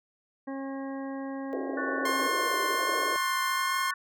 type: harmonic tone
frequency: 271.3 Hz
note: C#4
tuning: 37 cents flat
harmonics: 1 / 2 / 3 / 4 / 6 / 7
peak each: -34 / -40 / -44 / -46 / -50 / -51 dBFS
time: 0.47-2.28 s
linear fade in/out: 10 ms
type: band-pass noise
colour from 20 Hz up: pink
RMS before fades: -35 dBFS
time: 1.53-3.16 s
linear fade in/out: 0 ms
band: 330 to 660 Hz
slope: 48 dB/octave
type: chord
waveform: sine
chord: F# minor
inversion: second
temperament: just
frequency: 1110 / 1480 / 1776 Hz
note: C#6 / F#6 / A6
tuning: +2 / 0 / +16 cents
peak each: -36 / -34 / -36 dBFS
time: 1.77-3.94 s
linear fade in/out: 5 ms
type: tone with vibrato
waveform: sawtooth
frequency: 1060 Hz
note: C6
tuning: 22 cents sharp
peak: -24 dBFS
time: 2.05-3.91 s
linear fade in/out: 5 ms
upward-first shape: triangle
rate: 1.3 Hz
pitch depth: 12 cents each way
effects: none